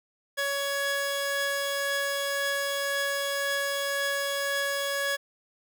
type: tone pair together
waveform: sawtooth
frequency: 560 / 1678.1 Hz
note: C#5 / G#6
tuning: +18 / +18 cents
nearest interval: octave + perfect fifth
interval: 1900 cents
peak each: -26 dBFS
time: 0.37-5.17 s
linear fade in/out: 20 ms
effects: none